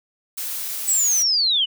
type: noise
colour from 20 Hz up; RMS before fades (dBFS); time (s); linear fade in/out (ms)
blue; -28; 0.37-1.23; 10
type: linear sweep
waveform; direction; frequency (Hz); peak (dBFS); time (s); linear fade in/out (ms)
sine; down; 8000 to 2900; -16; 0.87-1.66; 20
effects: none